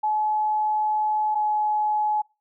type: tone pair in turn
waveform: sine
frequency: 854 / 848.1 Hz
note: G#5 / G#5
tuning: +48 / +36 cents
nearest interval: unison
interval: 12 cents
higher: first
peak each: -20 dBFS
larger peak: neither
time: 0.03-1.35 / 1.35-2.22 s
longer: first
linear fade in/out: 10 ms
effects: noise-tail reverb RT60 0.3 s tail -26 dB re dry